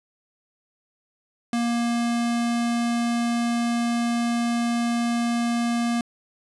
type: tone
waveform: square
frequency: 235.8 Hz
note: A#3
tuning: 20 cents sharp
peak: -22 dBFS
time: 1.53-6.01 s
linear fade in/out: 2 ms
effects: resampled to 24000 Hz